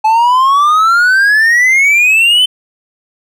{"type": "exponential sweep", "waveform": "triangle", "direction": "up", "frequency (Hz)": [859, 3076], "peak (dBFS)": -4, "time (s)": [0.04, 2.46], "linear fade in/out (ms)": 10, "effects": []}